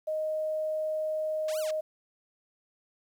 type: tone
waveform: sine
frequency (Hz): 622.3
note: D#5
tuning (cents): 0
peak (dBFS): -28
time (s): 0.07-1.81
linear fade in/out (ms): 10
type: linear two-way sweep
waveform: 5% pulse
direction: up then down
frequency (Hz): 493.9 to 1564 to 493.9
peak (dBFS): -28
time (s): 1.48-1.71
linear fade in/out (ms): 5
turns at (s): 1.59
effects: 10-bit